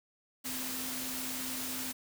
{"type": "tone in noise", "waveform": "sine", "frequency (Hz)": 257.2, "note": "C4", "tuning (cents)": -30, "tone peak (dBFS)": -43, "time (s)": [0.44, 1.93], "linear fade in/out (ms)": 20, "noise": "white", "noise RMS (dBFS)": -38, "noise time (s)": [0.44, 1.93], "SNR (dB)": -8, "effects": []}